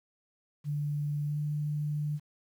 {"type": "tone with pitch glide", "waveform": "sine", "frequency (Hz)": [146.83, 148.88], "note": ["D3", "D3"], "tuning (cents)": [0, 24], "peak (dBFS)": -29, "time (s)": [0.64, 2.2], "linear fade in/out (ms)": 50, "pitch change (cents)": 24, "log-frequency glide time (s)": [1.26, 1.38], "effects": ["10-bit"]}